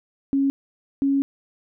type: tone pair in turn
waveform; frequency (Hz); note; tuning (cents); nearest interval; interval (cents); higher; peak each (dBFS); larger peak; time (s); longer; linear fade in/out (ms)
sine; 274.9 / 276.2; C#4 / C#4; -14 / -6; unison; 8; second; -17; neither; 0.33-0.5 / 1.02-1.22; second; 0
effects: none